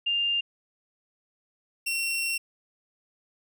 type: tone pair in turn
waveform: sine / sawtooth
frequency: 2801 / 2726 Hz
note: F7 / F7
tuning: +4 / -43 cents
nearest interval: unison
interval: 47 cents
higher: first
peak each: -23 dBFS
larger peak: neither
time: 0.06-0.41 / 1.86-2.38 s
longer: second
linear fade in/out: 10 ms
effects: none